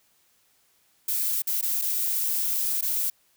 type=noise with dropouts; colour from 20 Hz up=violet; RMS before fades=-26 dBFS; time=1.08-3.1 s; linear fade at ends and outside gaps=5 ms; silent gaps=1.421-1.471 / 1.613-1.625 / 1.816-1.82 / 2.812-2.824 s; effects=white hiss -65 dBFS RMS until 3.36 s